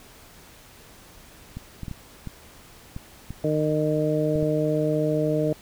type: clicks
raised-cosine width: 5 ms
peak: -21 dBFS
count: 9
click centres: 1.57 / 1.833 / 1.882 / 1.913 / 2.273 / 2.964 / 3.306 / 4.357 / 4.428 s
type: harmonic tone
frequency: 153.1 Hz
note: D#3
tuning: 28 cents flat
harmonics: 1 / 2 / 3 / 4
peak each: -26 / -26 / -26 / -26 dBFS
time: 3.44-5.53 s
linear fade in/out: 2 ms
effects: pink hiss -49 dBFS RMS until 5.61 s